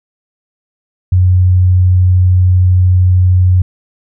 sine tone, 91.3 Hz, F#2, 23 cents flat, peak -5 dBFS, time 1.12-3.62 s, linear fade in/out 5 ms, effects none

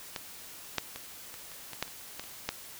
clicks, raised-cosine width 0.2 ms, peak -17 / -10 / -22 / -27 / -30 / -23 / -12 / -30 / -20 / -30 / -12 dBFS, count 11, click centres 0.162 / 0.783 / 0.96 / 1.341 / 1.517 / 1.733 / 1.826 / 1.879 / 2.196 / 2.239 / 2.49 s, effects white hiss -47 dBFS RMS until 2.79 s

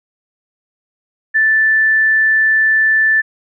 sine tone, 1760 Hz, A6, in tune, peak -9 dBFS, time 1.34-3.22 s, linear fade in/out 20 ms, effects none

